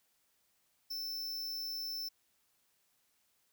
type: tone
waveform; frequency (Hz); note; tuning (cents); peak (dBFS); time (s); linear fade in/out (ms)
square; 5320; E8; +15; -38; 0.9-2.09; 10
effects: white hiss -75 dBFS RMS until 3.52 s